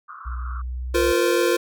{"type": "band-pass noise", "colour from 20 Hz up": "white", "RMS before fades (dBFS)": -39, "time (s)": [0.08, 0.62], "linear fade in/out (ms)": 10, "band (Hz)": [1100, 1400], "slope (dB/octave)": 96}
{"type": "tone with pitch glide", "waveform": "sine", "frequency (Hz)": [61.74, 62.57], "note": ["B1", "B1"], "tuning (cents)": [0, 23], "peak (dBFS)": -26, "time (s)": [0.25, 1.13], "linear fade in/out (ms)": 20, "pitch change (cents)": 23, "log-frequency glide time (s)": [0.52, 0.86]}
{"type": "chord", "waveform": "square", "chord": "F suspended fourth", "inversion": "none", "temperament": "equal with one note detuned", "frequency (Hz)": [349.2, 466.2, 512.5], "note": ["F4", "Bb4", "C5"], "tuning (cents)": [0, 0, -36], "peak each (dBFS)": [-21, -23, -24], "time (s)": [0.94, 1.57], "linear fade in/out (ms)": 10}
{"effects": []}